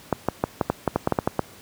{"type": "clicks", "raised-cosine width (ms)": 1, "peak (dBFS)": -5, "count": 12, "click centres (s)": [0.127, 0.286, 0.439, 0.612, 0.7, 0.877, 0.96, 1.074, 1.123, 1.188, 1.275, 1.393], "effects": ["pink hiss -47 dBFS RMS until 1.61 s", "high-pass 80 Hz 12 dB/octave"]}